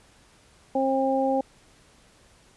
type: harmonic tone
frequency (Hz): 267.4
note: C4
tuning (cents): +38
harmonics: 1 / 2 / 3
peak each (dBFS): -26 / -24 / -26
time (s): 0.75-1.41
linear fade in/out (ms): 5
effects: pink hiss -57 dBFS RMS until 2.56 s + resampled to 24000 Hz